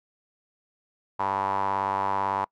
sawtooth tone with band-pass filter, 98 Hz, G2, in tune, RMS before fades -27 dBFS, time 1.19-2.45 s, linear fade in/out 10 ms, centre 950 Hz, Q 6.2, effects noise-tail reverb RT60 0.1 s tail -25 dB re dry

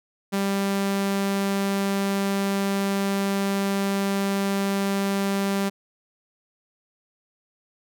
sawtooth tone, 197.3 Hz, G3, 11 cents sharp, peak -18 dBFS, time 0.32-5.7 s, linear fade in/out 20 ms, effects none

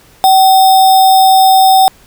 sine tone with sample-and-hold, 764 Hz, G5, 45 cents flat, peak -3 dBFS, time 0.24-1.88 s, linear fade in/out 0 ms, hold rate 4410 Hz, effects pink hiss -44 dBFS RMS until 2.06 s

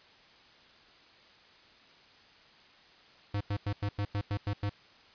square tone bursts, 102 Hz, G#2, 31 cents flat, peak -30 dBFS, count 9, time 3.34-4.695 s, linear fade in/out 5 ms, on 67 ms, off 94 ms, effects white hiss -58 dBFS RMS until 5.14 s + resampled to 11025 Hz

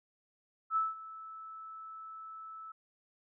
sine tone with ADSR envelope, 1310 Hz, E6, 11 cents flat, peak -26 dBFS, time 0.7-2.72 s, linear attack 63 ms, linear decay 180 ms, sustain -18 dB, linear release 6 ms, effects none

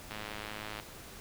click train, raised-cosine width 0.3 ms, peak -24 dBFS, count 74, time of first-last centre 0.11-0.799 s, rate 106 Hz, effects pink hiss -49 dBFS RMS until 1.2 s

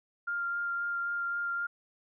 sine tone with vibrato, 1396.9 Hz, F6, in tune, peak -30 dBFS, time 0.27-1.67 s, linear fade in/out 10 ms, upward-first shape sine, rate 3.8 Hz, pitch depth 11 cents each way, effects none

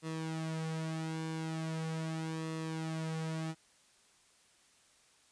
sawtooth tone with flanger, 160.4 Hz, E3, 47 cents flat, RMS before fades -38 dBFS, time 0.02-3.55 s, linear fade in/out 50 ms, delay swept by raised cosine 1.3 to 4.7 ms, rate 0.4 Hz, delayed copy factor -0.65, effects white hiss -66 dBFS RMS until 5.31 s + resampled to 22050 Hz

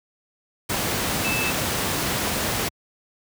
sine tone in noise, 2627 Hz, E7, 7 cents flat, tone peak -25 dBFS, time 1.24-1.51 s, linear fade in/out 10 ms, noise pink, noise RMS -24 dBFS, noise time 0.69-2.69 s, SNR -4 dB, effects high-pass 80 Hz 12 dB/octave

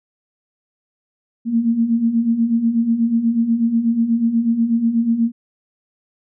sine beating tone pair, 225.1 / 233.3 Hz, A3 / A#3, +40 / +2 cents, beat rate 8.2 Hz, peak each -21 / -15 dBFS, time 1.45-5.32 s, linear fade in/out 50 ms, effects none

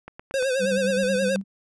click train, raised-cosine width 0.5 ms, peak -23 dBFS, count 4, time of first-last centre 0.08-0.426 s, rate 8.68 Hz
square tone with vibrato, 523.3 Hz, C5, in tune, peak -22 dBFS, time 0.34-1.36 s, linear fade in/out 0 ms, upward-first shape sine, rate 9.4 Hz, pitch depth 79 cents each way
sine tone with tremolo, 194.9 Hz, G3, 10 cents flat, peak -24 dBFS, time 0.59-1.44 s, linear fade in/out 50 ms, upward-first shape square, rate 7.9 Hz, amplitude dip 35%
brown noise with exponential decay, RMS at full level -41 dBFS, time 1.03-1.12 s, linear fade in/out 1 ms, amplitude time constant 18 ms
effects resampled to 24000 Hz

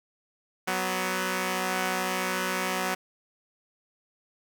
5% pulse tone pair together, 186.09 / 248.4 Hz, F#3 / B3, +10 / +10 cents, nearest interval perfect fourth, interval 500 cents, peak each -17 / -20 dBFS, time 0.67-2.95 s, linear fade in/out 10 ms, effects none

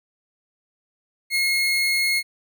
30% pulse tone, 2159 Hz, C#7, 46 cents flat, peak -16 dBFS, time 1.3-2.23 s, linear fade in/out 50 ms, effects none

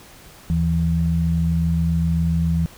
sine tone pair together, 78.1 / 165.49 Hz, D#2 / E3, +7 / +7 cents, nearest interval octave + minor second, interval 1300 cents, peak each -21 / -18 dBFS, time 0.5-2.66 s, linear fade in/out 0 ms, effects pink hiss -45 dBFS RMS until 2.77 s

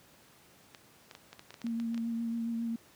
clicks, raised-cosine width 0.2 ms, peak -29 dBFS, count 12, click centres 0.748 / 1.112 / 1.151 / 1.33 / 1.394 / 1.506 / 1.542 / 1.617 / 1.667 / 1.8 / 1.945 / 1.978 s
sine tone with vibrato, 230.8 Hz, A#3, 17 cents flat, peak -31 dBFS, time 1.64-2.76 s, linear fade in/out 5 ms, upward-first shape triangle, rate 7.3 Hz, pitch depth 23 cents each way
effects pink hiss -60 dBFS RMS until 2.95 s + high-pass 100 Hz 12 dB/octave

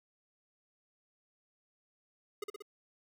square tone with echo, 414.3 Hz, G#4, 4 cents flat, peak -36 dBFS, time 2.42-2.44 s, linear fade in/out 5 ms, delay 61 ms, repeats 3, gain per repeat -3 dB, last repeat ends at 2.623 s, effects none

